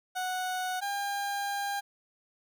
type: tone pair in turn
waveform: 30% pulse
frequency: 738 / 803.9 Hz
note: F#5 / G5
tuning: -5 / +43 cents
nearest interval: minor second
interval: 148 cents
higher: second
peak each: -28 / -28 dBFS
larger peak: neither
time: 0.15-0.81 / 0.81-1.81 s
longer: second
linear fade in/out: 20 ms
effects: none